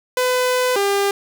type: tone pair in turn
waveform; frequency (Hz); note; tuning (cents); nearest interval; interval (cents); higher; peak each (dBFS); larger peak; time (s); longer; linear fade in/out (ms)
sawtooth; 503 / 399.9; B4 / G4; +32 / +35; major third; 397; first; -12; neither; 0.17-0.76 / 0.76-1.11; first; 2
effects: none